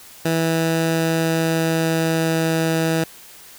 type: tone with pitch glide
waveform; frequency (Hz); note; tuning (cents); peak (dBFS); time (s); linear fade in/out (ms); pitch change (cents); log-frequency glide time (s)
15% pulse; 163.5 to 162.46; E3 to E3; -14 to -25; -11; 0.25-3.04; 5; -11; 0.74-2.57
effects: white hiss -43 dBFS RMS until 3.58 s